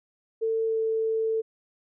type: tone with pitch glide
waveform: sine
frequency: 447.9 to 444.8 Hz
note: A4 to A4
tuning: +31 to +19 cents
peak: -23 dBFS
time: 0.41-1.42 s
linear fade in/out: 20 ms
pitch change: -12 cents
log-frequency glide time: 0.66-0.78 s
effects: none